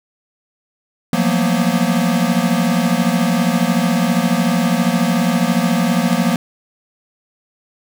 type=tone cluster; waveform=square; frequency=171.9 / 184.7 / 227.5 / 241.9 Hz; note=F3 / F#3 / A#3 / B3; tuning=-27 / -3 / -42 / -36 cents; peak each=-20 dBFS; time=1.13-6.36 s; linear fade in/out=2 ms; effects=none